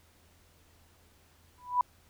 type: tone with exponential growth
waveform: sine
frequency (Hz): 987.8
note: B5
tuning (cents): 0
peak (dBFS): -19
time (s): 1.58-1.81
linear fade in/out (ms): 2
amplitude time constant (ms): 48
effects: added 83 Hz sine -64 dBFS peak until 2.09 s + pink hiss -64 dBFS RMS until 2.09 s